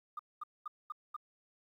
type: tone bursts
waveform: sine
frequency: 1218 Hz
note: D#6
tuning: 37 cents flat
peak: -37 dBFS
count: 5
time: 0.17-1.165 s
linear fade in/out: 5 ms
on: 23 ms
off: 220 ms
effects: tanh soft clip ceiling -33 dBFS + 12-bit